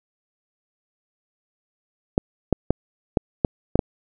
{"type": "clicks", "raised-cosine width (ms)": 2, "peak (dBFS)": -3, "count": 7, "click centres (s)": [2.179, 2.527, 2.706, 3.172, 3.448, 3.756, 3.792], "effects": []}